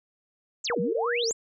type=exponential two-way sweep; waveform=sine; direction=down then up; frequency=7980 to 162.2 to 7980 Hz; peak=-27 dBFS; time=0.64-1.33 s; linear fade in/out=10 ms; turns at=0.8 s
type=tone with vibrato; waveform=sine; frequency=466.2 Hz; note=A#4; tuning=in tune; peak=-26 dBFS; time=0.7-1.31 s; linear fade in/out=0 ms; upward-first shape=square; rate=2.8 Hz; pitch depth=41 cents each way
effects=none